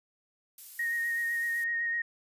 violet noise, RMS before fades -44 dBFS, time 0.58-1.64 s, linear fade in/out 2 ms
sine tone with vibrato, 1864.7 Hz, A#6, in tune, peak -28 dBFS, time 0.79-2.02 s, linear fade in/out 5 ms, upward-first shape sine, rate 7.9 Hz, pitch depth 18 cents each way
effects resampled to 32000 Hz

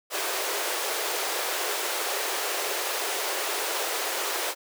pink high-pass noise, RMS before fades -29 dBFS, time 0.1-4.55 s, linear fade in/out 50 ms, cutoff 370 Hz, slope 48 dB/octave, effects none

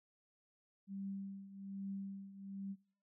sine tone with tremolo, 196 Hz, G3, in tune, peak -40 dBFS, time 0.87-2.76 s, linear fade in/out 50 ms, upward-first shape triangle, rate 1.2 Hz, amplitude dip 80%, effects noise-tail reverb RT60 0.5 s tail -22 dB re dry

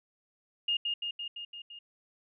sine tone with echo, 2838 Hz, F7, 27 cents sharp, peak -26 dBFS, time 0.68-0.77 s, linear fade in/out 5 ms, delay 170 ms, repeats 6, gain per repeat -3 dB, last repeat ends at 1.79 s, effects none

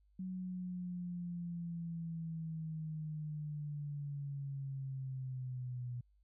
sine linear sweep, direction down, 186.3 to 121.8 Hz, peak -39 dBFS, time 0.19-6.01 s, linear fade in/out 5 ms, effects added 50 Hz sine -67 dBFS peak until 6.23 s

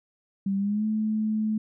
sine tone with pitch glide, 196 to 216.2 Hz, G3 to A3, 0 to -30 cents, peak -23 dBFS, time 0.46-1.58 s, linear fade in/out 5 ms, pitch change +170 cents, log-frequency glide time 0.57-0.85 s, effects none

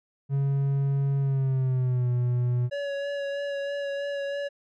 triangle tone with pitch glide, 138.59 to 122.76 Hz, C#3 to B2, 0 to -10 cents, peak -20 dBFS, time 0.29-2.7 s, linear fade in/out 50 ms, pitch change -210 cents, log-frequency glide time 1.19-2.1 s
square tone with vibrato, 564 Hz, C#5, 30 cents sharp, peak -29 dBFS, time 2.71-4.49 s, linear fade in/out 20 ms, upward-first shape sine, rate 3.1 Hz, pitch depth 17 cents each way
effects low-pass 3000 Hz 12 dB/octave

